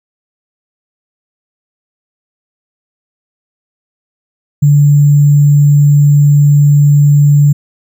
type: tone with sample-and-hold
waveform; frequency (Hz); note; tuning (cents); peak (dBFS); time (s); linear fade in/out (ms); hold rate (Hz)
sine; 145.2; D3; -19; -3; 4.62-7.53; 10; 7350
effects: none